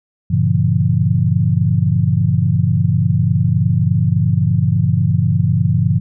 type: chord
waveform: sine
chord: G diminished seventh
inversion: none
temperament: just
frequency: 98 / 117.6 / 141.12 / 169.34 Hz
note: G2 / Bb2 / Db3 / Fb3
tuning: 0 / +16 / +31 / +47 cents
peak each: -17 dBFS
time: 0.3-6 s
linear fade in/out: 10 ms
effects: none